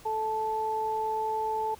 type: tone pair together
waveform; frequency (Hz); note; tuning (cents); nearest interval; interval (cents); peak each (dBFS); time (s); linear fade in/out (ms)
sine; 437.5 / 875; A4 / A5; -10 / -10; octave; 1200; -33 / -28; 0.05-1.75; 10
effects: pink hiss -53 dBFS RMS until 1.79 s